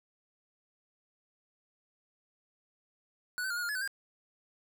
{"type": "tone with pitch steps", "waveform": "square", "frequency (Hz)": [1475, 1534, 1411, 1448, 1411, 1703, 1514, 1607], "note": ["F#6", "G6", "F6", "F#6", "F6", "G#6", "F#6", "G6"], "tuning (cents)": [-6, -38, 17, -38, 17, 43, 39, 43], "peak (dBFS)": -33, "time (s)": [3.38, 3.876], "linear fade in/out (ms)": 0, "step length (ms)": 62, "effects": ["12-bit"]}